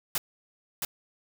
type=noise with echo; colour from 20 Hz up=white; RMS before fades=-28 dBFS; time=0.15-0.18 s; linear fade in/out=2 ms; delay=670 ms; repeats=1; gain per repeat=-3 dB; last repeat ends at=0.85 s; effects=none

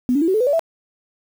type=tone with pitch steps; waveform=sine; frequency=249.5 / 286.6 / 329.2 / 378.2 / 434.4 / 499 / 573.2 / 658.4 Hz; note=B3 / D4 / E4 / F#4 / A4 / B4 / D5 / E5; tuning=+18 / -42 / -2 / +38 / -22 / +18 / -42 / -2 cents; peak=-14 dBFS; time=0.09-0.594 s; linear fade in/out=0 ms; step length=63 ms; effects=7-bit

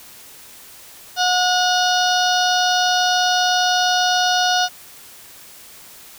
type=harmonic tone; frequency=727 Hz; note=F#5; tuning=31 cents flat; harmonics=1 / 2 / 4 / 5 / 6 / 7 / 8; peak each=-18 / -21 / -24 / -25 / -26 / -26 / -27 dBFS; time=1.16-4.69 s; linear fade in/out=50 ms; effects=white hiss -42 dBFS RMS until 6.18 s

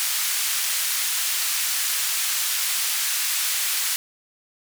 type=band-pass noise; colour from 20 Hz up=white; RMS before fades=-24 dBFS; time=0-3.96 s; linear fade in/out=0 ms; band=1500 to 14000 Hz; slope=12 dB/octave; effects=none

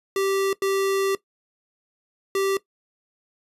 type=tone bursts at uneven times; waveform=square; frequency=390 Hz; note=G4; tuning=9 cents flat; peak=-21 dBFS; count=3; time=0.16-0.53 / 0.62-1.15 / 2.35-2.57 s; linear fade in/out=2 ms; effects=noise-tail reverb RT60 0.1 s tail -17 dB re dry + resampled to 32000 Hz

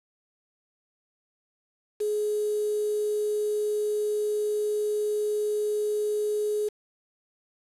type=tone with quantisation; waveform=sine; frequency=420.3 Hz; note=G#4; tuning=21 cents sharp; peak=-24 dBFS; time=2-6.69 s; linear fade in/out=10 ms; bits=7; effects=resampled to 32000 Hz

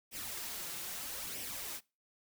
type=noise with flanger; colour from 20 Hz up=white; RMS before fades=-42 dBFS; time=0.11-1.81 s; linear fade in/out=50 ms; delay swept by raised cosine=0.35 to 5.95 ms; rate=0.78 Hz; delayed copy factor=+0.55; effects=noise-tail reverb RT60 0.3 s tail -24 dB re dry

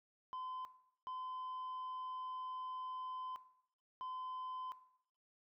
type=tone bursts at uneven times; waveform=sine; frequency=1023 Hz; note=C6; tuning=39 cents flat; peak=-39 dBFS; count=3; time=0.33-0.65 / 1.07-3.36 / 4.01-4.72 s; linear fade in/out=0 ms; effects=noise-tail reverb RT60 0.7 s tail -17 dB re dry + tanh soft clip ceiling -41 dBFS

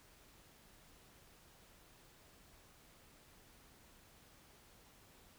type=silence; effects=pink hiss -64 dBFS RMS until 5.38 s

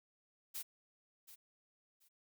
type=noise with echo; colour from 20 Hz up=blue; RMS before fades=-43 dBFS; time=0.54-0.63 s; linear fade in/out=20 ms; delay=730 ms; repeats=2; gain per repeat=-13 dB; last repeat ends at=2.09 s; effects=none

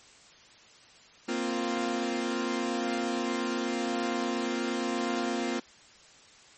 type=chord; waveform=sawtooth; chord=Bb suspended second; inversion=none; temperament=equal; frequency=233.1 / 261.6 / 349.2 Hz; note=Bb3 / C4 / F4; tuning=0 / 0 / 0 cents; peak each=-29 dBFS; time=1.28-5.6 s; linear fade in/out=10 ms; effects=white hiss -55 dBFS RMS until 6.57 s + MP3 32 kbps

